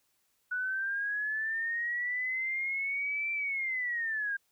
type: linear two-way sweep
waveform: sine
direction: up then down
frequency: 1472 to 2349 to 1595 Hz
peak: -30 dBFS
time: 0.51-4.37 s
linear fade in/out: 10 ms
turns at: 3.32 s
effects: white hiss -74 dBFS RMS until 4.51 s